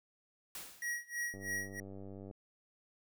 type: noise with exponential decay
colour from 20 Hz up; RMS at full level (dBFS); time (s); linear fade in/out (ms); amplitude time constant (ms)
white; -43; 0.55-1.11; 2; 120
type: tone with tremolo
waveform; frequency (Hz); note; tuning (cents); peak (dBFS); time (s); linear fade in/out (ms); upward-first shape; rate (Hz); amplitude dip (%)
square; 1905; A#6; +37; -35; 0.82-1.8; 2; sine; 3.1; 95
type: click train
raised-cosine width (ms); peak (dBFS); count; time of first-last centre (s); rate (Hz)
2; -36; 96; 1.34-2.311; 97.8
effects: none